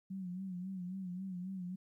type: tone with vibrato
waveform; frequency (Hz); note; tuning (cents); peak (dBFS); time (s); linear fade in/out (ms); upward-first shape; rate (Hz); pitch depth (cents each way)
sine; 185; F#3; 0; -39; 0.1-1.76; 10; sine; 3.7; 76
effects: 13-bit